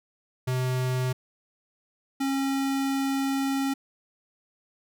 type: tone pair in turn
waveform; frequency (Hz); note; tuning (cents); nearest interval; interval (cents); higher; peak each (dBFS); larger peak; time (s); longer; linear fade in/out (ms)
square; 127.9 / 272.1; C3 / C#4; -39 / -32; octave + minor second; 1307; second; -25; neither; 0.47-1.13 / 2.2-3.74; second; 10
effects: none